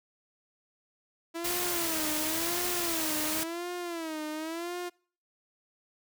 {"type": "tone with vibrato", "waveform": "sawtooth", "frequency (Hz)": 329.6, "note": "E4", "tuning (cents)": 0, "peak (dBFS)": -30, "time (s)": [1.34, 4.9], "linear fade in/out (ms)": 20, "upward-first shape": "sine", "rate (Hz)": 0.94, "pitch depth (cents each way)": 130}
{"type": "noise", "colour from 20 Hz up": "white", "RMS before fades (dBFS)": -32, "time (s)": [1.44, 3.44], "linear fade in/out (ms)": 10}
{"effects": ["noise-tail reverb RT60 0.5 s tail -26 dB re dry"]}